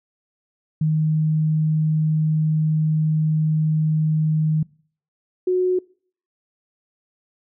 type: tone pair in turn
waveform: sine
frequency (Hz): 155.8 / 366.3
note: D#3 / F#4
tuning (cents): +3 / -17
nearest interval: octave + minor third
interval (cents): 1480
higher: second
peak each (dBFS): -16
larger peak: neither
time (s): 0.81-4.63 / 5.47-5.79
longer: first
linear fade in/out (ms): 5
effects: noise-tail reverb RT60 0.5 s tail -24 dB re dry